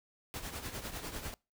pink noise with tremolo, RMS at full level -39 dBFS, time 0.34-1.34 s, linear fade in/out 0 ms, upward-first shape triangle, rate 10 Hz, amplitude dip 70%, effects noise-tail reverb RT60 0.3 s tail -26 dB re dry

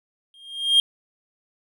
triangle tone with exponential growth, 3219 Hz, G7, 45 cents sharp, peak -9 dBFS, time 0.34-0.8 s, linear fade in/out 1 ms, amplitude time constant 100 ms, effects none

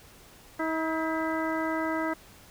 harmonic tone with a mistuned harmonic, 320 Hz, D#4, 49 cents sharp, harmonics 1 / 2 / 3 / 4 / 5 / 6, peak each -30 / -33 / -35 / -36 / -37 / -38 dBFS, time 0.59-2.14 s, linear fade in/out 10 ms, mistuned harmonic 6, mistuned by +67 cents, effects pink hiss -53 dBFS RMS until 2.5 s

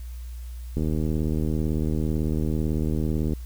click train, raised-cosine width 3 ms, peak -14 dBFS, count 201, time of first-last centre 0.77-3.334 s, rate 78 Hz, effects added 60 Hz sine -33 dBFS peak until 3.45 s + white hiss -54 dBFS RMS until 3.45 s

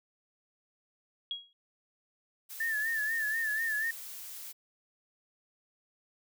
sine tone with exponential decay, 3300 Hz, G#7, 12 cents flat, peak -30 dBFS, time 1.31-1.53 s, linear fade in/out 1 ms, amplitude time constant 46 ms
blue noise, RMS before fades -44 dBFS, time 2.49-4.53 s, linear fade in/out 20 ms
sine tone with vibrato, 1768 Hz, A6, 8 cents sharp, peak -29 dBFS, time 2.6-3.91 s, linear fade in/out 5 ms, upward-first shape sine, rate 4.1 Hz, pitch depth 74 cents each way
effects none

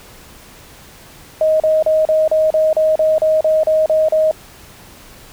sine tone bursts, 627 Hz, D#5, 13 cents sharp, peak -10 dBFS, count 13, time 1.41-4.312 s, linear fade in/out 2 ms, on 190 ms, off 36 ms, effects pink hiss -41 dBFS RMS until 5.32 s

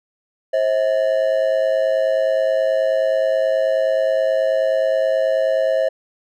triangle ring-modulated tone, 587.3 Hz, D5, in tune, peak -10 dBFS, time 0.53-5.89 s, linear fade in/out 10 ms, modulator 54.7 Hz, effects none

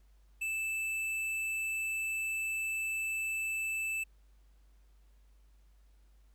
sine tone with tanh clipping, 2637 Hz, E7, in tune, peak -34 dBFS, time 0.41-4.04 s, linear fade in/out 10 ms, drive 12 dB, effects added 50 Hz sine -59 dBFS peak until 6.34 s + pink hiss -75 dBFS RMS until 6.34 s

